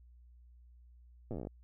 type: slowing click train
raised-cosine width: 2 ms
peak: -28 dBFS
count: 13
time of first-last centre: 1.31-1.471 s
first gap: 8 ms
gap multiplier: 1.09
effects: added 60 Hz sine -56 dBFS peak until 1.63 s